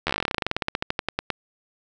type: slowing click train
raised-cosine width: 0.3 ms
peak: -7 dBFS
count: 28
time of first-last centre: 0.07-1.303 s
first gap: 12 ms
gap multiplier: 1.09
effects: none